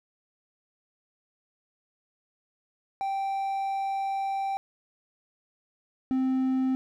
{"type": "tone pair in turn", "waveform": "triangle", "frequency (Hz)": [782, 261], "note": ["G5", "C4"], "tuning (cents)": [-4, -4], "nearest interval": "octave + perfect fifth", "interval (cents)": 1900, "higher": "first", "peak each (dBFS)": [-25, -21], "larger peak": "second", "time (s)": [[3.01, 4.57], [6.11, 6.75]], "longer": "first", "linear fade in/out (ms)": 0, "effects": []}